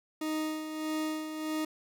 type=tone with tremolo; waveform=40% pulse; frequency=311.1 Hz; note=D#4; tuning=in tune; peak=-29 dBFS; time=0.21-1.65 s; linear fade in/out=5 ms; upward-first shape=sine; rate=1.6 Hz; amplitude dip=55%; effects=none